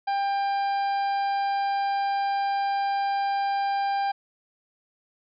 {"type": "harmonic tone", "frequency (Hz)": 795, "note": "G5", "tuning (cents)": 24, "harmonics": [1, 2, 3, 4, 5, 6], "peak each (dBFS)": [-23, -36, -42, -46, -48, -44], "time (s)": [0.07, 4.12], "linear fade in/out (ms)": 10, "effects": []}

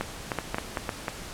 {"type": "clicks", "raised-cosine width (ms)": 0.5, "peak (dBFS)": -12, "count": 8, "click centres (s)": [0.01, 0.318, 0.387, 0.545, 0.584, 0.772, 0.892, 1.082], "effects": ["pink hiss -40 dBFS RMS until 1.33 s", "low-pass 11000 Hz 12 dB/octave"]}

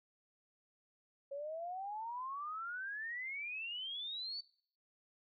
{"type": "exponential sweep", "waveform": "sine", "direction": "up", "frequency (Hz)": [548, 4574], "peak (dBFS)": -40, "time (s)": [1.31, 4.41], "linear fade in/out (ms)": 10, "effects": ["noise-tail reverb RT60 0.6 s tail -23 dB re dry"]}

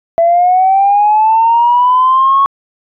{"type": "linear sweep", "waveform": "sine", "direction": "up", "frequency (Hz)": [665, 1108.7], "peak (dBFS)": -5, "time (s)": [0.18, 2.46], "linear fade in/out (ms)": 0, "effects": ["tanh soft clip ceiling -1 dBFS"]}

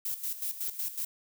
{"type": "noise with tremolo", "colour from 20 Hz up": "violet", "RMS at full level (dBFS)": -33, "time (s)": [0.05, 1.05], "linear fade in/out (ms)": 5, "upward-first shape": "square", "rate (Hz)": 5.4, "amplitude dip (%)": 70, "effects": []}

